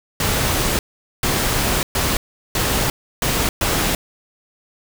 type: noise bursts at uneven times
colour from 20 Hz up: pink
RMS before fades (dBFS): -19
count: 6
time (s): 0.2-0.79 / 1.23-1.83 / 1.95-2.17 / 2.55-2.9 / 3.22-3.49 / 3.61-3.95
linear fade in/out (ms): 2
effects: none